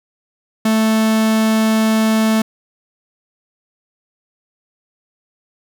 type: tone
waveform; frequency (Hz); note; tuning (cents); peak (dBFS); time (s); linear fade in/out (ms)
45% pulse; 220; A3; 0; -12; 0.65-2.42; 5
effects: none